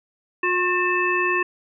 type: harmonic tone with a mistuned harmonic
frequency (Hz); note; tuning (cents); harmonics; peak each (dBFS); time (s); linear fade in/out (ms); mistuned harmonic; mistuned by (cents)
359; F4; +48; 1 / 3 / 5 / 7; -24 / -24 / -24 / -24; 0.43-1.43; 5; 7; +74
effects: none